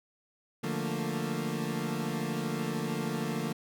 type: chord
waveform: 30% pulse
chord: Bb major seventh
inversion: first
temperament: equal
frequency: 146.83 / 174.61 / 220 / 233.1 Hz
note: D3 / F3 / A3 / Bb3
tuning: 0 / 0 / 0 / 0 cents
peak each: -34 dBFS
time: 0.63-3.53 s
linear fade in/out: 10 ms
effects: none